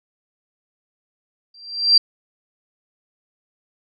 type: tone with exponential growth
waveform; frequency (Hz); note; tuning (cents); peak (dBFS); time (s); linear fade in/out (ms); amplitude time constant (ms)
sine; 4720; D8; +8; -6; 1.54-1.98; 5; 95
effects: none